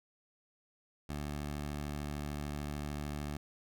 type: tone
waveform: 15% pulse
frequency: 73.42 Hz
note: D2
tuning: in tune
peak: -31 dBFS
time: 1.09-3.37 s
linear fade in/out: 5 ms
effects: none